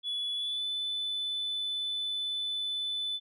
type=tone with pitch glide; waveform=sine; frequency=3414 to 3502 Hz; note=G#7 to A7; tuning=+47 to -9 cents; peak=-29 dBFS; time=0.03-3.2 s; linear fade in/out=50 ms; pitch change=+44 cents; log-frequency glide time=0.35-0.65 s; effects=tanh soft clip ceiling -28 dBFS